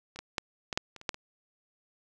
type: clicks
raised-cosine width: 0.2 ms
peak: -28 / -21 / -12 / -16 / -9 / -28 / -30 / -11 / -25 dBFS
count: 9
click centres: 0.16 / 0.19 / 0.382 / 0.728 / 0.775 / 0.963 / 1.014 / 1.092 / 1.144 s
effects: none